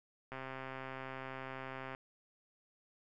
click train, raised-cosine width 0.5 ms, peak -29 dBFS, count 216, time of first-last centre 0.32-1.949 s, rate 132 Hz, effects none

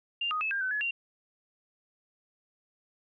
sine tone with pitch steps, 2794 / 1246 / 2602 / 1601 / 1518 / 1699 / 2765 Hz, F7 / D#6 / E7 / G6 / F#6 / G#6 / F7, 0 / +2 / -23 / +36 / +44 / +39 / -18 cents, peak -28 dBFS, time 0.21-0.91 s, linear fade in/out 5 ms, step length 100 ms, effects none

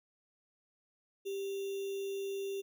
sine tone with sample-and-hold, 393 Hz, G4, 4 cents sharp, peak -35 dBFS, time 1.25-2.62 s, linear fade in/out 20 ms, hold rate 3150 Hz, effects none

